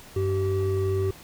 triangle tone pair together, 96.1 / 384.4 Hz, G2 / G4, -34 / -34 cents, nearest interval 2 octaves, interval 2400 cents, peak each -23 dBFS, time 0.16-1.11 s, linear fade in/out 5 ms, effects pink hiss -47 dBFS RMS until 1.23 s

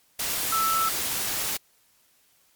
sine tone in noise, 1319 Hz, E6, 1 cent sharp, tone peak -22 dBFS, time 0.52-0.89 s, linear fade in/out 5 ms, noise white, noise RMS -28 dBFS, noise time 0.19-1.57 s, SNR +3 dB, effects white hiss -63 dBFS RMS until 2.55 s + MP3 96 kbps

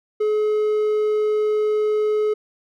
triangle tone, 425.7 Hz, G#4, 43 cents sharp, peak -15 dBFS, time 0.2-2.34 s, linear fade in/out 10 ms, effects none

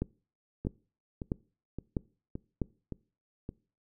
two click trains, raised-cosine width 3 ms, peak -24 / -17 dBFS, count 6 / 5, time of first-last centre 0.65-3.491 / 0.02-2.617 s, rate 1.76 / 1.54 Hz, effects noise-tail reverb RT60 0.4 s tail -23 dB re dry

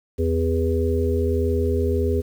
harmonic tone with a mistuned harmonic, 81.6 Hz, E2, 17 cents flat, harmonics 1 / 3 / 5 / 6, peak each -21 / -27 / -23 / -28 dBFS, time 0.18-2.22 s, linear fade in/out 20 ms, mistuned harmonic 3, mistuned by +45 cents, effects 8-bit

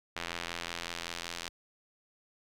sawtooth tone with band-pass filter sweep, 85.3 Hz, F2, 40 cents flat, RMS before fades -40 dBFS, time 0.16-1.49 s, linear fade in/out 5 ms, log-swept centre 2600 to 4400 Hz, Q 0.86, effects none

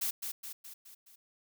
blue noise with echo, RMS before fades -33 dBFS, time 0.01-0.11 s, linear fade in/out 10 ms, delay 210 ms, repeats 5, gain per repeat -5 dB, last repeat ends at 1.16 s, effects none

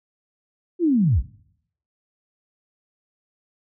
sine linear sweep, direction down, 366.4 to 37.57 Hz, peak -15 dBFS, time 0.79-1.23 s, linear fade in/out 50 ms, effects noise-tail reverb RT60 0.7 s tail -20 dB re dry

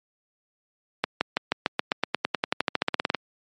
accelerating click train, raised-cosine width 0.3 ms, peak -5 dBFS, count 23, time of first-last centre 1.04-3.147 s, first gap 170 ms, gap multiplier 0.94, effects high-pass 200 Hz 12 dB/octave + MP3 48 kbps

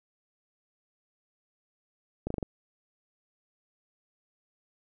slowing click train, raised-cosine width 2 ms, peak -18 dBFS, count 5, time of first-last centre 2.27-2.428 s, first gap 34 ms, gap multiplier 1.1, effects none

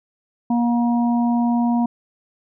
harmonic tone, 237.8 Hz, A#3, 35 cents sharp, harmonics 1 / 3 / 4, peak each -16 / -26 / -28 dBFS, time 0.5-1.86 s, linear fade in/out 5 ms, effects none

